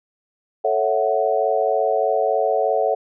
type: chord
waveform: sine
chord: F# minor seventh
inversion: first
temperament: equal with one note detuned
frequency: 440 / 554.4 / 659.3 / 742.6 Hz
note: A4 / C#5 / E5 / F#5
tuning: 0 / 0 / 0 / +6 cents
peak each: -22 dBFS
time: 0.64-2.95 s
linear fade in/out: 10 ms
effects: none